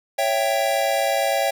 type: chord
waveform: square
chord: C# diminished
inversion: none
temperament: equal with one note detuned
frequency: 554.4 / 663.1 / 784 Hz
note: C#5 / E5 / G5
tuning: 0 / +10 / 0 cents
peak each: -24 dBFS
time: 0.18-1.51 s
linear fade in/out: 10 ms
effects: none